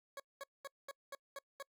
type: tone bursts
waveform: 20% pulse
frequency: 554.4 Hz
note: C#5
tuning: in tune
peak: -39 dBFS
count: 7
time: 0.17-1.626 s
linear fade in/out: 2 ms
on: 28 ms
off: 210 ms
effects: noise-tail reverb RT60 0.1 s tail -26 dB re dry